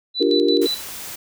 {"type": "tone with tremolo", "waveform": "sine", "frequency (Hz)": 3978, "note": "B7", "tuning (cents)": 12, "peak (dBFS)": -20, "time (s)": [0.14, 0.83], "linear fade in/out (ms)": 50, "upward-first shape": "square", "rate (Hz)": 5.8, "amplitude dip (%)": 80}
{"type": "chord", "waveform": "sine", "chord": "G minor seventh", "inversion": "second", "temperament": "equal", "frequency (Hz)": [293.7, 349.2, 392, 466.2], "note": ["D4", "F4", "G4", "Bb4"], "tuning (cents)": [0, 0, 0, 0], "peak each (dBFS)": -20, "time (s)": [0.2, 0.67], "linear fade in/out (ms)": 10}
{"type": "noise", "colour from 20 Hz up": "white", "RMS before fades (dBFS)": -33, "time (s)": [0.61, 1.16], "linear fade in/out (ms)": 10}
{"effects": []}